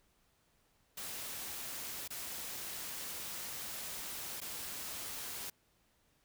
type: noise with dropouts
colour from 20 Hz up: white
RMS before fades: -43 dBFS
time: 0.97-5.5 s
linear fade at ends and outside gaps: 5 ms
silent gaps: 2.078-2.104 / 4.404-4.414 s
effects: pink hiss -73 dBFS RMS until 6.24 s